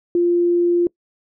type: tone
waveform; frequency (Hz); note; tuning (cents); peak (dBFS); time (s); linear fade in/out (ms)
sine; 347.7; F4; -8; -13; 0.15-0.87; 2
effects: noise-tail reverb RT60 0.1 s tail -24 dB re dry